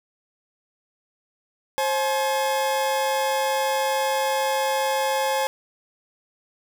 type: tone pair together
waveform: 40% pulse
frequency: 533 / 852.2 Hz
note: C5 / G#5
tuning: +32 / +44 cents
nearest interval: minor sixth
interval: 812 cents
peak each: -23 dBFS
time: 1.78-5.47 s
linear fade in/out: 0 ms
effects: none